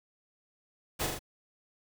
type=noise with echo; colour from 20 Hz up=pink; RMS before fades=-31 dBFS; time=0.99-1.07 s; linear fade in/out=20 ms; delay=41 ms; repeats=3; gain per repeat=-3 dB; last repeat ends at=1.193 s; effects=none